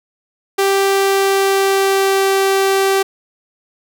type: tone with pitch glide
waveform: sawtooth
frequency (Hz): 392 to 388.6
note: G4 to G4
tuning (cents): 0 to -15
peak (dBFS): -8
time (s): 0.58-3.03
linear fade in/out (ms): 10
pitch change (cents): -15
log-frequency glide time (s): 0.83-2.27
effects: none